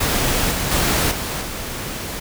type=noise with level steps; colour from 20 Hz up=pink; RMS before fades=-19 / -22 / -18 / -25 / -28 dBFS; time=0-2.2 s; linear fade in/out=10 ms; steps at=0.51 / 0.71 / 1.11 / 1.41 s; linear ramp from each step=5 ms; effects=none